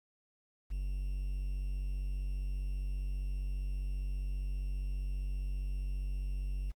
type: tone with quantisation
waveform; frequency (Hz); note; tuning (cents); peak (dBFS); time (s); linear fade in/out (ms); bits
triangle; 47.51; F#1; +47; -31; 0.7-6.72; 20; 10
effects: AAC 64 kbps